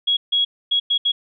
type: tone bursts at uneven times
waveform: sine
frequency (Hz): 3322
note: G#7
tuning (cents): 0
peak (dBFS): -15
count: 5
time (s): 0.07-0.17 / 0.32-0.45 / 0.71-0.8 / 0.9-0.98 / 1.05-1.12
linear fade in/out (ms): 10
effects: none